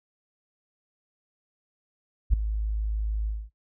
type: tone with ADSR envelope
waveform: sine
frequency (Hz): 53.3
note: G#1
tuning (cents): +46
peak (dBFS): -13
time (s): 2.3-3.5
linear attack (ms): 34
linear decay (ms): 4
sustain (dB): -12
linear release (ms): 230
effects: noise-tail reverb RT60 0.1 s tail -20 dB re dry